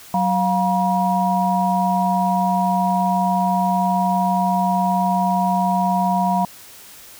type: tone cluster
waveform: sine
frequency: 186.6 / 707 / 958 Hz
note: F#3 / F5 / A#5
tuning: +15 / +21 / +47 cents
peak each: -20 dBFS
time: 0.14-6.45 s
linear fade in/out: 2 ms
effects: white hiss -42 dBFS RMS until 7.19 s